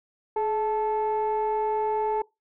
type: tone pair together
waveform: sine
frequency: 424.8 / 875.5 Hz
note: G#4 / A5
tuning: +39 / -9 cents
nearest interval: octave + minor second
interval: 1252 cents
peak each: -24 dBFS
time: 0.36-2.22 s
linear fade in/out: 5 ms
effects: noise-tail reverb RT60 0.2 s tail -22 dB re dry + tanh soft clip ceiling -19 dBFS